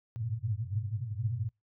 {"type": "band-pass noise", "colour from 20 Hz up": "white", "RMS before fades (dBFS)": -34, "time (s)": [0.16, 1.49], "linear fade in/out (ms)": 0, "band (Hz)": [100, 120], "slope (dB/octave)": 96, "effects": ["noise-tail reverb RT60 0.2 s tail -25 dB re dry"]}